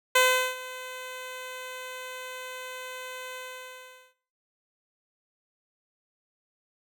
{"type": "tone with ADSR envelope", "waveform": "10% pulse", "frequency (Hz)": 510, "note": "C5", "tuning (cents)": -44, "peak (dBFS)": -9, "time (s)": [0.15, 4.14], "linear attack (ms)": 7, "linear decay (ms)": 390, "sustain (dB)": -20, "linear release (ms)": 790, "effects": ["noise-tail reverb RT60 0.5 s tail -17 dB re dry"]}